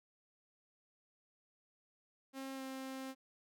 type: tone with pitch glide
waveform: sawtooth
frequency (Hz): 268 to 264.8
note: C4 to C4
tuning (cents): +42 to +21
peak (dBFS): -39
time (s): 2.33-3.15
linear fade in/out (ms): 50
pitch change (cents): -21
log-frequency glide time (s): 2.55-2.62
effects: none